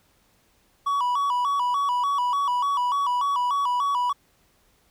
triangle tone with vibrato, 1052 Hz, C6, 9 cents sharp, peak -19 dBFS, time 0.86-4.13 s, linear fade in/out 10 ms, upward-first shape square, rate 3.4 Hz, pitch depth 120 cents each way, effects pink hiss -63 dBFS RMS until 4.9 s

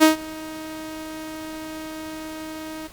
sawtooth tone with ADSR envelope, 314.3 Hz, D#4, 18 cents sharp, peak -5 dBFS, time 0-2.88 s, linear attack 29 ms, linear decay 130 ms, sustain -23 dB, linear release 17 ms, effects pink hiss -46 dBFS RMS until 2.92 s + Opus 48 kbps

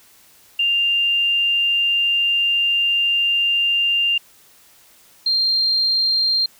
sine tone pair in turn, 2794 / 4186 Hz, F7 / C8, 0 / 0 cents, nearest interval perfect fifth, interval 700 cents, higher second, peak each -15 dBFS, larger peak neither, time 0.59-4.18 / 5.26-6.46 s, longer first, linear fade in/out 5 ms, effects white hiss -51 dBFS RMS until 6.59 s

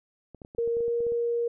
clicks, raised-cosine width 2 ms, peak -31 dBFS, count 12, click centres 0.347 / 0.418 / 0.449 / 0.549 / 0.587 / 0.676 / 0.769 / 0.806 / 0.881 / 1.005 / 1.067 / 1.121 s
sine tone with pitch glide, 466.2 to 471.1 Hz, A#4 to A#4, 0 to +18 cents, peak -24 dBFS, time 0.58-1.48 s, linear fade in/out 5 ms, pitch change +18 cents, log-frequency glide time 0.7-0.95 s
effects none

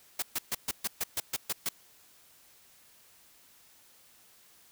white noise bursts, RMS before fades -31 dBFS, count 10, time 0.19-1.69 s, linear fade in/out 5 ms, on 33 ms, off 130 ms, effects white hiss -60 dBFS RMS until 4.71 s

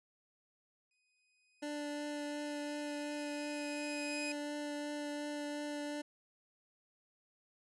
sawtooth tone with exponential growth, 2500 Hz, D#7, 8 cents sharp, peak -35 dBFS, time 0.91-4.32 s, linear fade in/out 2 ms, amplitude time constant 740 ms
25% pulse tone with vibrato, 293.7 Hz, D4, in tune, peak -35 dBFS, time 1.62-6.02 s, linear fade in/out 10 ms, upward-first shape triangle, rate 2.8 Hz, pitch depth 10 cents each way
effects resampled to 24000 Hz

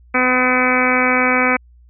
harmonic tone, 253.1 Hz, B3, 43 cents sharp, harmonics 1 / 2 / 3 / 4 / 5 / 6 / 7 / 8 / 9 / 10, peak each -20 / -21 / -24 / -24 / -21 / -22 / -26 / -23 / -18 / -29 dBFS, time 0.14-1.57 s, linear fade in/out 10 ms, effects added 60 Hz sine -44 dBFS peak until 1.89 s

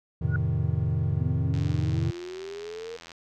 triangle chord, F dominant seventh, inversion none, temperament equal, 87.31 / 110 / 130.81 / 155.56 Hz, F2 / A2 / C3 / Eb3, 0 / 0 / 0 / 0 cents, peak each -27 dBFS, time 0.21-2.11 s, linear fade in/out 10 ms
sine tone with exponential growth, 1449 Hz, F#6, 37 cents flat, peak -26 dBFS, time 0.26-0.36 s, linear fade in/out 2 ms, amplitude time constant 20 ms
sine exponential sweep, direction up, 243.7 to 470.7 Hz, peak -35 dBFS, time 1.2-2.97 s, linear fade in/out 10 ms
click train, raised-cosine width 0.2 ms, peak -26 dBFS, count 134, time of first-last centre 1.54-3.118 s, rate 84.3 Hz
effects none

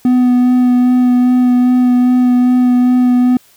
triangle tone with vibrato, 248.9 Hz, B3, 14 cents sharp, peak -5 dBFS, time 0.05-3.37 s, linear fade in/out 2 ms, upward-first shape sine, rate 2.5 Hz, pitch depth 13 cents each way, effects white hiss -48 dBFS RMS until 3.56 s

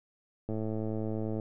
click train, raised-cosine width 2 ms, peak -22 dBFS, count 100, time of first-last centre 0.49-1.398 s, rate 109 Hz, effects none

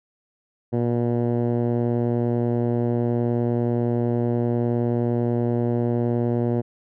10% pulse tone with low-pass filter, 119.3 Hz, A#2, 41 cents sharp, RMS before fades -22 dBFS, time 0.72-6.62 s, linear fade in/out 20 ms, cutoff 480 Hz, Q 0.66, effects none

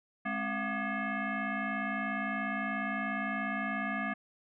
sine tone with frequency modulation, 738 Hz, F#5, 5 cents flat, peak -31 dBFS, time 0.25-4.14 s, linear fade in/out 10 ms, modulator 473 Hz, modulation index 3, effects none

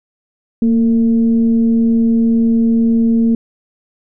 sine tone with frequency modulation, 230 Hz, A#3, 23 cents flat, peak -9 dBFS, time 0.62-3.35 s, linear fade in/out 2 ms, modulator 219 Hz, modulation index 0.32, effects none

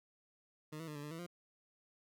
20% pulse tone with pitch steps, 153.4 / 163.3 / 150.8 / 145 / 149.1 / 164.2 / 174.7 Hz, D#3 / E3 / D3 / D3 / D3 / E3 / F3, -24 / -16 / +46 / -22 / +27 / -6 / +1 cents, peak -39 dBFS, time 0.72-1.266 s, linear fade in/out 10 ms, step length 78 ms, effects none

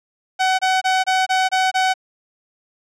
sawtooth tone bursts, 752 Hz, F#5, 28 cents sharp, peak -11 dBFS, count 7, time 0.39-1.94 s, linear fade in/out 20 ms, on 200 ms, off 25 ms, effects low-pass 6000 Hz 12 dB/octave

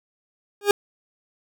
40% pulse tone with exponential growth, 408 Hz, G#4, 31 cents flat, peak -9 dBFS, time 0.61-0.71 s, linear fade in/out 2 ms, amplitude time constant 21 ms, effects none

